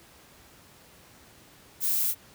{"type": "noise", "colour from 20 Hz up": "violet", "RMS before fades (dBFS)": -26, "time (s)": [1.8, 2.15], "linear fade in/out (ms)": 50, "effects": ["pink hiss -54 dBFS RMS until 2.34 s", "high-pass 60 Hz 12 dB/octave"]}